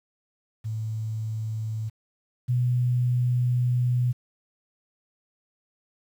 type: tone pair in turn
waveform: sine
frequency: 110 / 123.47 Hz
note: A2 / B2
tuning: 0 / 0 cents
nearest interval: major second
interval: 200 cents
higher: second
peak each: -27 / -20 dBFS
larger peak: second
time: 0.64-1.9 / 2.48-4.13 s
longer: second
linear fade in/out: 20 ms
effects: 9-bit